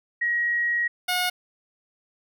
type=tone pair in turn; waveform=sine / 10% pulse; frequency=1898 / 723.4 Hz; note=A#6 / F#5; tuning=+31 / -39 cents; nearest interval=octave + perfect fourth; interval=1670 cents; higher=first; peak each=-21 / -14 dBFS; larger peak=second; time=0.21-0.88 / 1.08-1.3 s; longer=first; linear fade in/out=10 ms; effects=none